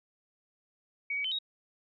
sine tone with pitch steps, 2254 / 2269 / 3065 / 3782 Hz, C#7 / C#7 / G7 / A#7, +28 / +40 / -40 / +24 cents, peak -30 dBFS, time 1.1-1.388 s, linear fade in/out 5 ms, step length 72 ms, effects none

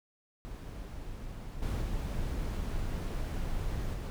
brown noise with level steps, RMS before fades -41 / -32 / -34 / -36 dBFS, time 0.45-4.1 s, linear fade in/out 0 ms, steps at 1.62 / 1.81 / 3.93 s, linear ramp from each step 10 ms, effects none

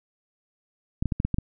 clicks, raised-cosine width 5 ms, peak -12 dBFS, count 7, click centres 1.025 / 1.057 / 1.122 / 1.201 / 1.25 / 1.343 / 1.385 s, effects none

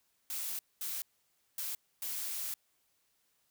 blue noise bursts at uneven times, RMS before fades -38 dBFS, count 4, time 0.3-0.59 / 0.81-1.02 / 1.58-1.75 / 2.02-2.54 s, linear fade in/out 2 ms, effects white hiss -75 dBFS RMS until 3.5 s

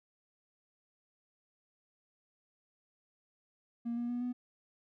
triangle tone with pitch steps, 235.1 / 238.9 / 242.8 / 246.8 Hz, A#3 / A#3 / B3 / B3, +15 / +43 / -29 / -1 cents, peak -30 dBFS, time 3.85-4.33 s, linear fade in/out 20 ms, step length 120 ms, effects tanh soft clip ceiling -29 dBFS

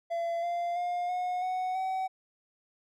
triangle tone with pitch steps, 678 / 693 / 708.4 / 724.1 / 740.2 / 756.6 Hz, E5 / F5 / F5 / F#5 / F#5 / F#5, +49 / -14 / +24 / -38 / 0 / +38 cents, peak -27 dBFS, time 0.1-2.08 s, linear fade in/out 20 ms, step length 330 ms, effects none

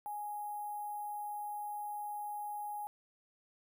sine tone with sample-and-hold, 830.6 Hz, G#5, in tune, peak -38 dBFS, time 0.06-2.87 s, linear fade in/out 0 ms, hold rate 11025 Hz, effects none

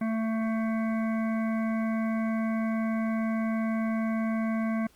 harmonic tone, 222.8 Hz, A3, 22 cents sharp, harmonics 1 / 3 / 5 / 7 / 9 / 10, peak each -26 / -36 / -40 / -43 / -45 / -46 dBFS, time 0.01-4.87 s, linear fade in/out 5 ms, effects pink hiss -61 dBFS RMS until 4.95 s + Opus 32 kbps

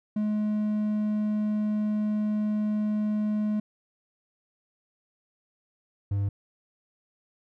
triangle tone pair in turn, 211.6 / 100.05 Hz, G#3 / G2, +33 / +36 cents, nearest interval octave + minor second, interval 1297 cents, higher first, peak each -22 dBFS, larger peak neither, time 0.16-3.6 / 6.11-6.29 s, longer first, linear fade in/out 5 ms, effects none

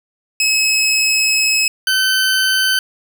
20% pulse tone pair in turn, 2573 / 1529.9 Hz, E7 / G6, -43 / -43 cents, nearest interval major sixth, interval 900 cents, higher first, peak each -8 dBFS, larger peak neither, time 0.4-1.68 / 1.87-2.79 s, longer first, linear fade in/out 2 ms, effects none

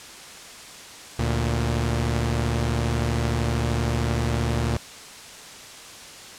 sawtooth tone pair together, 73.42 / 116.55 Hz, D2 / A#2, 0 / 0 cents, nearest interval minor sixth, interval 800 cents, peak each -21 / -20 dBFS, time 1.19-4.77 s, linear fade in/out 0 ms, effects white hiss -41 dBFS RMS until 6.38 s + low-pass 8000 Hz 12 dB/octave

